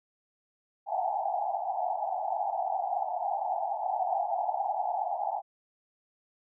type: band-pass noise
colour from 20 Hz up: white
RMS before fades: -31 dBFS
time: 0.86-5.42 s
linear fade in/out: 50 ms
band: 680 to 850 Hz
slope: 96 dB/octave
effects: none